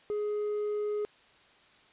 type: tone with hard clipping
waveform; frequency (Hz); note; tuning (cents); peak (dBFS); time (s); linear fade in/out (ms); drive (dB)
triangle; 418.1; G#4; +12; -28; 0.1-1.05; 0; 1
effects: white hiss -60 dBFS RMS until 1.92 s + resampled to 8000 Hz